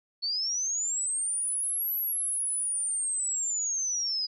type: linear two-way sweep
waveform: sine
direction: up then down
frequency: 4369 to 11840 to 4893 Hz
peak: -27 dBFS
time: 0.22-4.27 s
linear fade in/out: 20 ms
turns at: 1.93 s
effects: none